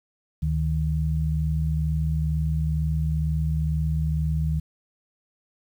sine tone pair together, 73.41 / 155.56 Hz, D2 / D#3, 0 / 0 cents, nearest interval octave + minor second, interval 1300 cents, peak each -24 dBFS, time 0.42-4.6 s, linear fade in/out 10 ms, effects 9-bit

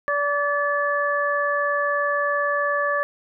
harmonic tone, 577 Hz, D5, 31 cents flat, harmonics 1 / 2 / 3, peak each -24 / -24 / -24 dBFS, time 0.08-3.03 s, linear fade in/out 0 ms, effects none

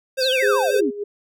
square tone with vibrato, 520 Hz, C5, 11 cents flat, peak -20 dBFS, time 0.17-0.81 s, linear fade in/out 20 ms, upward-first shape sine, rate 13 Hz, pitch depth 39 cents each way
sine exponential sweep, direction down, 5190 to 233.6 Hz, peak -20 dBFS, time 0.2-0.91 s, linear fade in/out 20 ms
sine tone with tremolo, 410 Hz, G#4, 22 cents flat, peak -17 dBFS, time 0.42-1.04 s, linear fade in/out 10 ms, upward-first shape sine, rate 3.3 Hz, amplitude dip 80%
effects none

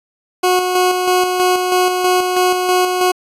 20% pulse tone with tremolo, 364.8 Hz, F#4, 24 cents flat, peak -6 dBFS, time 0.43-3.12 s, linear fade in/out 10 ms, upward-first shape square, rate 3.1 Hz, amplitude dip 40%, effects resampled to 32000 Hz

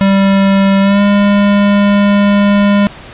square tone with pitch glide, 195.7 to 202.7 Hz, G3 to G#3, -3 to -42 cents, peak -7 dBFS, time 0.01-2.87 s, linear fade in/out 0 ms, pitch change +61 cents, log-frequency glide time 0.81-1.01 s, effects pink hiss -32 dBFS RMS until 3.13 s + resampled to 8000 Hz

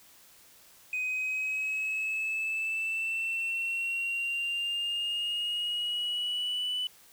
sine exponential sweep, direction up, 2502 to 2992 Hz, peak -27 dBFS, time 0.93-6.87 s, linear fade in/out 2 ms, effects tanh soft clip ceiling -27 dBFS + white hiss -57 dBFS RMS until 7.12 s

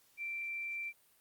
sine tone, 2349 Hz, D7, in tune, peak -37 dBFS, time 0.17-0.93 s, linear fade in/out 50 ms, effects white hiss -68 dBFS RMS until 1.2 s + Opus 48 kbps

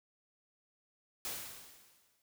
white noise with exponential decay, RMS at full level -38 dBFS, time 1.25-2.22 s, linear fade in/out 1 ms, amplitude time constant 210 ms, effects none

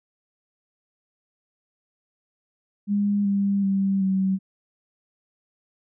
sine tone with pitch steps, 203.5 / 199.2 / 194.98 / 190.86 Hz, G#3 / G3 / G3 / G3, -35 / +28 / -9 / -46 cents, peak -19 dBFS, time 2.87-4.39 s, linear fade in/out 50 ms, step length 380 ms, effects none

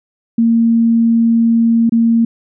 sine tone with dropouts, 230 Hz, A#3, 23 cents flat, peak -8 dBFS, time 0.38-2.25 s, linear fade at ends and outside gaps 5 ms, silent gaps 1.895-1.921 s, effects none

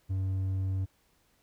sine tone with hard clipping, 95.2 Hz, F#2, 50 cents sharp, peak -29 dBFS, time 0.09-0.86 s, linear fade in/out 20 ms, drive 3 dB, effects pink hiss -69 dBFS RMS until 1.42 s

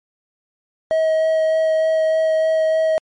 triangle tone with vibrato, 637 Hz, D#5, 41 cents sharp, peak -12 dBFS, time 0.91-2.98 s, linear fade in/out 0 ms, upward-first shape sine, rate 3.3 Hz, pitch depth 8 cents each way, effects MP3 48 kbps

